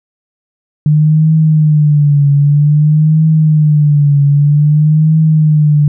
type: tone with vibrato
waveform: sine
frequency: 150 Hz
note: D3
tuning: 37 cents sharp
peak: -5 dBFS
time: 0.86-5.88 s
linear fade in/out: 2 ms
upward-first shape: triangle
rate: 0.52 Hz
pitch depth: 100 cents each way
effects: none